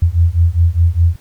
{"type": "beating tone pair", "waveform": "sine", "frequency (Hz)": [82.41, 87.31], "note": ["E2", "F2"], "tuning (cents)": [0, 0], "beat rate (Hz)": 4.9, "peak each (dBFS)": -12, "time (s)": [0.02, 1.16], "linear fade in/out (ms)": 5, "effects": ["pink hiss -50 dBFS RMS until 1.2 s"]}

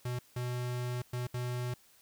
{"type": "tone bursts at uneven times", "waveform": "square", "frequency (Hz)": 123.47, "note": "B2", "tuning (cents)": 0, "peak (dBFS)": -34, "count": 4, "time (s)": [[0.05, 0.19], [0.36, 1.02], [1.13, 1.27], [1.34, 1.74]], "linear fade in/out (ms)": 5, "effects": ["white hiss -63 dBFS RMS until 2.01 s"]}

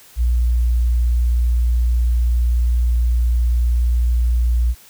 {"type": "tone", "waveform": "sine", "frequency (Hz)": 59.6, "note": "A#1", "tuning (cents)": 39, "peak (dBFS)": -13, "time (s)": [0.16, 4.75], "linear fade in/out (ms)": 50, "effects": ["white hiss -46 dBFS RMS until 4.89 s"]}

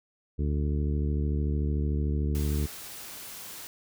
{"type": "harmonic tone", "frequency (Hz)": 73.42, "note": "D2", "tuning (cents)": 0, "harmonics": [1, 2, 3, 4, 5, 6], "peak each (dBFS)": [-26, -32, -36, -38, -40, -42], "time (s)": [0.38, 2.67], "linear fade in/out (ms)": 20}
{"type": "noise", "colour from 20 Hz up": "white", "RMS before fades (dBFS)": -42, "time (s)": [2.35, 3.67], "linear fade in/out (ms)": 0}
{"effects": []}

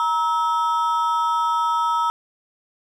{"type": "ring-modulated tone", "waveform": "triangle", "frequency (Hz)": 1120, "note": "C#6", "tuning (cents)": 18, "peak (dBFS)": -13, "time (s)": [0, 2.1], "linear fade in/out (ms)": 0, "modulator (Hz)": 178, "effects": []}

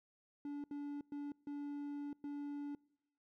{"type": "tone bursts at uneven times", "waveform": "triangle", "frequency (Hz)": 288.1, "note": "D4", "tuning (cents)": -33, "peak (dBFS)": -39, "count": 5, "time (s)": [[0.45, 0.64], [0.71, 1.01], [1.12, 1.32], [1.47, 2.13], [2.24, 2.75]], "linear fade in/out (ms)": 2, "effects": ["noise-tail reverb RT60 0.9 s tail -25 dB re dry"]}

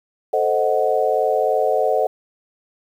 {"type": "chord", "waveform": "sine", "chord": "A diminished seventh", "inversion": "none", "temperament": "equal", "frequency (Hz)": [440, 523.3, 622.3, 740], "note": ["A4", "C5", "Eb5", "Gb5"], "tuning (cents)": [0, 0, 0, 0], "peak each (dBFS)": -21, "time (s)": [0.33, 2.07], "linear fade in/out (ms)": 5, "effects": ["8-bit"]}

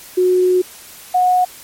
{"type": "tone pair in turn", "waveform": "sine", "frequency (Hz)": [365.4, 729.3], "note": ["F#4", "F#5"], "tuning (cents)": [-22, -25], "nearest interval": "octave", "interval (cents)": 1197, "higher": "second", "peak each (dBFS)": -10, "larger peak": "neither", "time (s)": [[0.17, 0.62], [1.14, 1.45]], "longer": "first", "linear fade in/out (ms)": 10, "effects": ["white hiss -38 dBFS RMS until 1.63 s", "MP3 64 kbps"]}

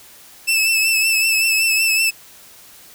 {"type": "tone with vibrato", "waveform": "sawtooth", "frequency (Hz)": 2633, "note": "E7", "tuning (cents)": -3, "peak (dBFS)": -11, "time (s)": [0.47, 2.11], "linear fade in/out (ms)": 20, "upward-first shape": "triangle", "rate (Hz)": 5.3, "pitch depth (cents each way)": 44, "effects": ["white hiss -44 dBFS RMS until 2.94 s"]}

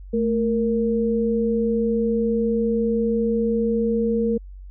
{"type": "tone pair together", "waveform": "sine", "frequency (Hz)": [220, 465.4], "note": ["A3", "A#4"], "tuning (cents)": [0, -3], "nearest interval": "octave + minor second", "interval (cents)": 1297, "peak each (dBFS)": -21, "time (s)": [0.13, 4.38], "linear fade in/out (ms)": 10, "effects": ["added 47 Hz sine -36 dBFS peak until 4.7 s"]}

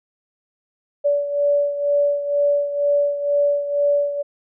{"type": "beating tone pair", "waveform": "sine", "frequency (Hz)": [575, 577.1], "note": ["D5", "D5"], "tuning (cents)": [-37, -30], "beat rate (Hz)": 2.1, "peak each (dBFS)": [-17, -23], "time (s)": [1.04, 4.23], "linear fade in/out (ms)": 20, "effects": []}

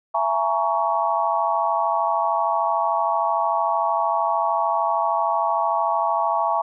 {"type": "chord", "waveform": "sine", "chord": "A# half-diminished seventh", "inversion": "second", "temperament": "just", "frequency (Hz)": [671.3, 839.1, 932.3, 1118.8], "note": ["E5", "G#5", "A#5", "C#6"], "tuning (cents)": [31, 18, 0, 16], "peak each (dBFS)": -24, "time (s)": [0.14, 6.62], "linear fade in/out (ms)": 10, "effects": []}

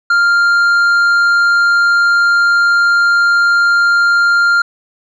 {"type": "tone with tanh clipping", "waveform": "triangle", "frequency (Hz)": 1396.9, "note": "F6", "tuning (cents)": 0, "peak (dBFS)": -9, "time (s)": [0.1, 4.62], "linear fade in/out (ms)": 5, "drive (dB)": 10, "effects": []}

